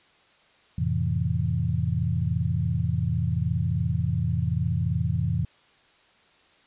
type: chord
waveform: sine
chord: F major seventh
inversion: none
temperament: equal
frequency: 87.31 / 110 / 130.81 / 164.81 Hz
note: F2 / A2 / C3 / E3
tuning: 0 / 0 / 0 / 0 cents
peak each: -28 dBFS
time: 0.78-5.45 s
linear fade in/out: 5 ms
effects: white hiss -59 dBFS RMS until 6.66 s + resampled to 8000 Hz